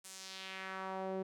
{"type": "tone with band-pass filter sweep", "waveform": "sawtooth", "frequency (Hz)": 190, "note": "F#3", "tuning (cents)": 46, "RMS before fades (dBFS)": -43, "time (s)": [0.04, 1.23], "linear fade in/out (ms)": 10, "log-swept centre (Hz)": [9200, 400], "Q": 1.6, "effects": []}